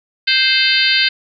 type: harmonic tone with a mistuned harmonic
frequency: 523.3 Hz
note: C5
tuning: in tune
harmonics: 3 / 4 / 5 / 6 / 7 / 8 / 9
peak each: -19 / -19 / -19 / -19 / -19 / -19 / -19 dBFS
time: 0.27-1.09 s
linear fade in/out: 10 ms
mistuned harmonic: 6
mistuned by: -40 cents
effects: none